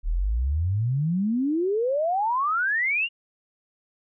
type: exponential sweep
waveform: sine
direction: up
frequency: 36.13 to 2890 Hz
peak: -21 dBFS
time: 0.03-3.09 s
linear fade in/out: 50 ms
effects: none